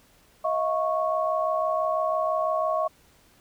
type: tone cluster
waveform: sine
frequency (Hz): 636 / 702 / 1105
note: D#5 / F5 / C#6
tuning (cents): +38 / +9 / -6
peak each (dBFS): -25 / -30 / -27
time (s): 0.44-2.88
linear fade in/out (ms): 10
effects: pink hiss -59 dBFS RMS until 3.4 s